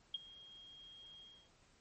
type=tone with ADSR envelope; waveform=sine; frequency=3247 Hz; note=G#7; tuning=40 cents flat; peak=-34 dBFS; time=0.14-1.5 s; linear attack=5 ms; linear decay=23 ms; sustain=-20 dB; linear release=280 ms; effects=pink hiss -69 dBFS RMS until 1.8 s + MP3 32 kbps